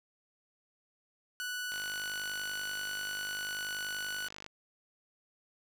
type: tone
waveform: sawtooth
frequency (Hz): 1480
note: F#6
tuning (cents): 0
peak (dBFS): -32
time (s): 1.4-4.28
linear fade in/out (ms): 0
type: click train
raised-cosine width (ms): 0.2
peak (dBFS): -27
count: 139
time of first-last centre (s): 1.72-4.464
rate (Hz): 50.3
effects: none